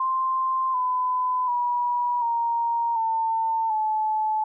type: tone with pitch steps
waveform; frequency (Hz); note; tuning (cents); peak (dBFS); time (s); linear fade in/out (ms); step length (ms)
sine; 1046.5 / 1007.4 / 969.7 / 933.4 / 898.5 / 864.9; C6 / B5 / B5 / A#5 / A5 / A5; 0 / +34 / -32 / +2 / +36 / -30; -21; 0-4.44; 5; 740
effects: none